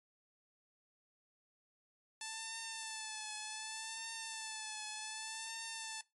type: tone with vibrato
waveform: 5% pulse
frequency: 880 Hz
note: A5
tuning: in tune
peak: -30 dBFS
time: 2.21-6.01 s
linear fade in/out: 2 ms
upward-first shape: triangle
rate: 0.66 Hz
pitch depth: 52 cents each way
effects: noise-tail reverb RT60 0.2 s tail -19 dB re dry + MP3 48 kbps